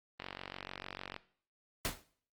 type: click train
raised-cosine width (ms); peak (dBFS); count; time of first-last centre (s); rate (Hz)
0.3; -25; 46; 0.2-1.164; 46.7
type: noise with exponential decay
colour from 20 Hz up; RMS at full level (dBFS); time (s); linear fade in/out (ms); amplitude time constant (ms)
pink; -31; 1.85-2.03; 0; 39
effects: noise-tail reverb RT60 0.5 s tail -17 dB re dry + Opus 24 kbps